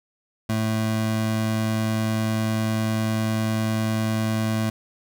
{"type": "tone pair together", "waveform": "square", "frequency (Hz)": [110, 220], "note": ["A2", "A3"], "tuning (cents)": [0, 0], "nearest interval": "octave", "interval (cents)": 1200, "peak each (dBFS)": -25, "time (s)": [0.49, 4.7], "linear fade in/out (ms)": 5, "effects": []}